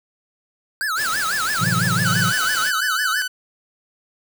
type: tone with vibrato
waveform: square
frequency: 1489 Hz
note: F#6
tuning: 11 cents sharp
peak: -21 dBFS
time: 0.81-3.22 s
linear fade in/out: 0 ms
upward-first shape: sine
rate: 6 Hz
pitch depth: 280 cents each way
type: band-stop noise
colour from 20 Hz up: white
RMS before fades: -29 dBFS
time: 0.95-2.72 s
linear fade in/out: 50 ms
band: 11000 to 16000 Hz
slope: 96 dB/octave
type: chord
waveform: triangle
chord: F# half-diminished seventh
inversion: first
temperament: equal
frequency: 110 / 130.81 / 164.81 / 185 Hz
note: A2 / C3 / E3 / F#3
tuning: 0 / 0 / 0 / 0 cents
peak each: -23 dBFS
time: 1.58-2.33 s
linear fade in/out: 50 ms
type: tone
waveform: sawtooth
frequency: 1500 Hz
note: F#6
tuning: 23 cents sharp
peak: -19 dBFS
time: 2.05-3.28 s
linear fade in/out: 10 ms
effects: none